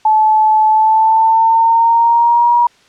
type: tone with pitch glide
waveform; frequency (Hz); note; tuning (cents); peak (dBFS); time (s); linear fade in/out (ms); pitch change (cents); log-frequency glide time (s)
sine; 866 to 955.4; A5 to A#5; -28 to +42; -7; 0.05-2.67; 5; +170; 0.68-2.55
effects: white hiss -49 dBFS RMS until 2.88 s + low-pass 5000 Hz 12 dB/octave